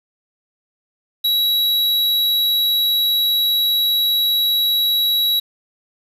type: tone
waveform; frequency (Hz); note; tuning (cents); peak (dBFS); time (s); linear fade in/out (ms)
square; 3885; B7; -29; -15; 1.24-5.4; 10
effects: resampled to 32000 Hz + 7-bit